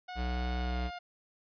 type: tone with pitch glide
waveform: sawtooth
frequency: 729 to 707.8 Hz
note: F#5 to F5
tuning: -26 to +23 cents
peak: -36 dBFS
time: 0.08-0.99 s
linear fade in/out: 10 ms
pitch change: -51 cents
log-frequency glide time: 0.59-0.8 s
type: tone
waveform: square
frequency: 61.74 Hz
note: B1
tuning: in tune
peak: -32 dBFS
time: 0.15-0.91 s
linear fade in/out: 50 ms
effects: resampled to 11025 Hz